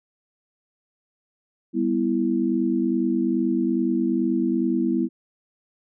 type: chord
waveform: sine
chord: E minor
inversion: first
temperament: just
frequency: 197.78 / 247.2 / 329.6 Hz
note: G3 / B3 / E4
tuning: +16 / +2 / 0 cents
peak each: -26 / -23 / -23 dBFS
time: 1.73-5.09 s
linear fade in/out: 50 ms
effects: none